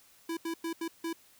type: tone bursts at uneven times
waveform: square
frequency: 331.1 Hz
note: E4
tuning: 8 cents sharp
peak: -33 dBFS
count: 5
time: 0.29-0.37 / 0.45-0.54 / 0.64-0.73 / 0.81-0.88 / 1.04-1.13 s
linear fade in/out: 5 ms
effects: white hiss -61 dBFS RMS until 1.39 s